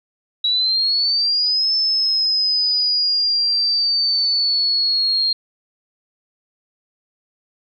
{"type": "exponential two-way sweep", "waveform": "sine", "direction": "up then down", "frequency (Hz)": [3879, 5274, 4217], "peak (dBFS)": -15, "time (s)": [0.44, 5.33], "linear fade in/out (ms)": 5, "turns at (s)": 1.74, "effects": []}